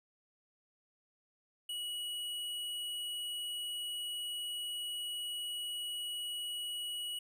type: tone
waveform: square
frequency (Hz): 2921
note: F#7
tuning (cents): -23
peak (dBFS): -38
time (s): 1.69-7.19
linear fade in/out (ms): 5
effects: none